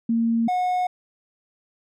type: tone pair in turn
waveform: sine / triangle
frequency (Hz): 229.8 / 727.9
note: A#3 / F#5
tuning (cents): -25 / -29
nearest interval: octave + minor sixth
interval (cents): 1996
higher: second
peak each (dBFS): -18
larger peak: neither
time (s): 0.09-0.48 / 0.48-0.87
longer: neither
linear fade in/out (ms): 5
effects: none

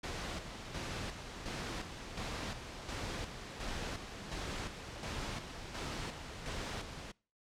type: noise with tremolo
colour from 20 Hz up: pink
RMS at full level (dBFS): -40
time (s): 0.03-7.12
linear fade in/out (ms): 10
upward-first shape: square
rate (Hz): 1.4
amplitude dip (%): 50
effects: noise-tail reverb RT60 0.4 s tail -25 dB re dry + low-pass 6000 Hz 12 dB/octave

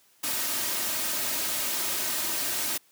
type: noise with comb filter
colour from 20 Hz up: white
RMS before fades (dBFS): -29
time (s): 0.23-2.78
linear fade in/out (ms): 10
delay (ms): 3.2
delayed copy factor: +0.5
effects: white hiss -62 dBFS RMS until 2.91 s + high-pass 100 Hz 12 dB/octave

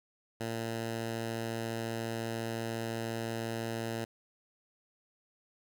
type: tone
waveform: 10% pulse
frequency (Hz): 114.3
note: A#2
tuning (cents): -34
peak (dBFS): -26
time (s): 0.4-4.05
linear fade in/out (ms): 10
effects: none

